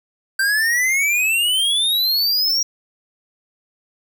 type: exponential sweep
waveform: square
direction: up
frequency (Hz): 1557 to 5700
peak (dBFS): -16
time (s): 0.39-2.63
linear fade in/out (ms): 5
effects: none